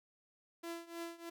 sawtooth tone with tremolo, 337.1 Hz, E4, 39 cents sharp, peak -36 dBFS, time 0.63-1.3 s, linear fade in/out 10 ms, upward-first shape triangle, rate 3.2 Hz, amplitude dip 90%, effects none

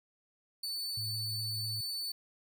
40% pulse tone, 4496 Hz, C#8, 24 cents sharp, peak -34 dBFS, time 0.63-2.12 s, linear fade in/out 5 ms
sine tone with vibrato, 110 Hz, A2, in tune, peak -39 dBFS, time 0.97-1.81 s, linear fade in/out 5 ms, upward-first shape sine, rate 16 Hz, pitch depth 17 cents each way
effects none

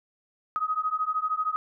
sine beating tone pair, 1253 / 1266 Hz, D#6 / D#6, +12 / +30 cents, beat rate 13 Hz, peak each -28 dBFS, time 0.56-1.56 s, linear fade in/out 0 ms, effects none

